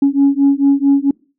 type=beating tone pair; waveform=sine; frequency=276.4 / 280.9 Hz; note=C#4 / C#4; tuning=-5 / +23 cents; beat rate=4.5 Hz; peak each=-11 dBFS; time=0.02-1.11 s; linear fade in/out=5 ms; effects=noise-tail reverb RT60 0.4 s tail -26 dB re dry + tanh soft clip ceiling -4 dBFS